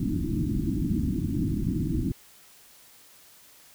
white low-pass noise, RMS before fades -27 dBFS, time 0-2.12 s, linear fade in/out 5 ms, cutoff 330 Hz, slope 96 dB/octave, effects white hiss -54 dBFS RMS until 3.74 s

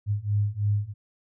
sine beating tone pair, 101.7 / 104.8 Hz, G#2 / G#2, -36 / +16 cents, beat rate 3.1 Hz, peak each -26 / -25 dBFS, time 0.06-0.94 s, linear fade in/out 50 ms, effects none

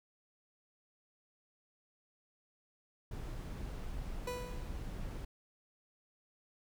brown noise, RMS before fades -42 dBFS, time 3.11-5.25 s, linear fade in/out 5 ms
30% pulse tone with exponential decay, 493.9 Hz, B4, in tune, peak -33 dBFS, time 4.27-4.92 s, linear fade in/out 5 ms, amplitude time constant 140 ms
effects none

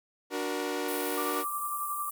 sawtooth chord, D augmented, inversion none, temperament equal with one note detuned, 293.7 / 370 / 472.9 Hz, D4 / F#4 / A#4, 0 / 0 / +25 cents, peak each -31 dBFS, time 0.3-1.45 s, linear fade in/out 50 ms
pink high-pass noise, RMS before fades -39 dBFS, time 0.88-2.11 s, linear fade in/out 5 ms, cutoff 8800 Hz, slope 48 dB/octave
sine tone with tremolo, 1174.7 Hz, D6, in tune, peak -30 dBFS, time 1.17-2.1 s, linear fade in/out 10 ms, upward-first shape sine, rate 11 Hz, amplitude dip 40%
effects none

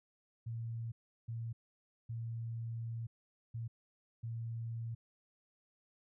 sine tone bursts at uneven times, 115 Hz, A#2, 23 cents flat, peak -38 dBFS, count 5, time 0.46-0.92 / 1.28-1.53 / 2.09-3.07 / 3.54-3.68 / 4.23-4.95 s, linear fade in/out 10 ms, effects none

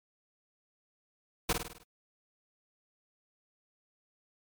pink noise with echo, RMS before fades -28 dBFS, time 1.49-1.53 s, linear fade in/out 5 ms, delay 51 ms, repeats 6, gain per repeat -5 dB, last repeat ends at 1.836 s, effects MP3 96 kbps

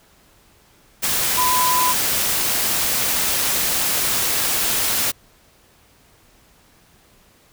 sine tone in noise, 1002 Hz, B5, 25 cents sharp, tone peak -17 dBFS, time 1.37-1.93 s, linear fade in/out 20 ms, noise white, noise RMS -20 dBFS, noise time 1.02-5.12 s, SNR 0 dB, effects pink hiss -54 dBFS RMS until 7.52 s

